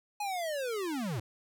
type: linear sweep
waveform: square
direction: down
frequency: 844 to 98 Hz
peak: -33 dBFS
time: 0.2-1.2 s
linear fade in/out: 5 ms
effects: none